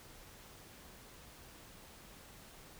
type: silence
effects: pink hiss -56 dBFS RMS until 2.79 s